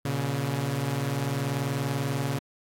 sawtooth tone pair together, 119.5 / 139.91 Hz, A#2 / C#3, +43 / +16 cents, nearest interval minor third, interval 273 cents, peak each -27 / -24 dBFS, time 0.05-2.39 s, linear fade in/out 5 ms, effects AAC 64 kbps

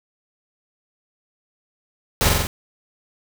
pink noise with echo, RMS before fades -18 dBFS, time 2.21-2.29 s, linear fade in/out 0 ms, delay 45 ms, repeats 4, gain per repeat -2 dB, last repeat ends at 2.47 s, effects none

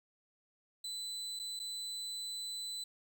35% pulse tone with dropouts, 4000 Hz, B7, 21 cents sharp, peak -37 dBFS, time 0.84-2.84 s, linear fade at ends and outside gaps 5 ms, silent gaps 1.392-1.396 / 1.593-1.598 s, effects none

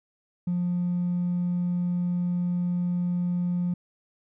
sine tone with hard clipping, 176.8 Hz, F3, 22 cents sharp, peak -24 dBFS, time 0.47-3.74 s, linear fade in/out 5 ms, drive 1 dB, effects none

